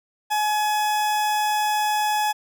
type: tone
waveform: 40% pulse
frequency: 846 Hz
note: G#5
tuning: 32 cents sharp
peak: -19 dBFS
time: 0.3-2.33 s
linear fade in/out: 20 ms
effects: none